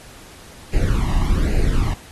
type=noise with flanger; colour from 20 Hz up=brown; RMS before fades=-17 dBFS; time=0.73-1.94 s; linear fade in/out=5 ms; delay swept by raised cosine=0.43 to 1.06 ms; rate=1.2 Hz; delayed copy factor=+0.9; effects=pink hiss -43 dBFS RMS until 2.11 s + AAC 32 kbps